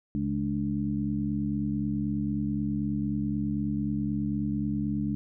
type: harmonic tone with a mistuned harmonic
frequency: 69.3 Hz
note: C#2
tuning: in tune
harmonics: 1 / 2 / 3 / 4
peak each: -38 / -33 / -29 / -32 dBFS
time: 0.15-5.15 s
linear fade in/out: 0 ms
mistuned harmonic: 4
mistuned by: +89 cents
effects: none